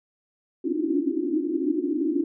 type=band-pass noise; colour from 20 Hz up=white; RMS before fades=-25 dBFS; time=0.64-2.24 s; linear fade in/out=5 ms; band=270 to 350 Hz; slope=96 dB/octave; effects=none